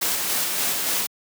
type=noise with tremolo; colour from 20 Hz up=white; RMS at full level=-23 dBFS; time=0.01-1.07 s; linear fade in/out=10 ms; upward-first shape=square; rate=3.5 Hz; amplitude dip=25%; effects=high-pass 150 Hz 12 dB/octave